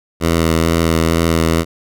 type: tone with vibrato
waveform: 10% pulse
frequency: 82.41 Hz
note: E2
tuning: in tune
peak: -4 dBFS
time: 0.2-1.65 s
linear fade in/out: 50 ms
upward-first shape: sine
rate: 2.2 Hz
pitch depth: 19 cents each way
effects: none